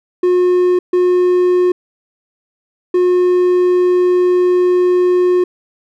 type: tone bursts at uneven times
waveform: triangle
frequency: 360 Hz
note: F#4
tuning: 47 cents flat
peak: -7 dBFS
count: 3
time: 0.23-0.79 / 0.93-1.72 / 2.94-5.44 s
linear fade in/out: 5 ms
effects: none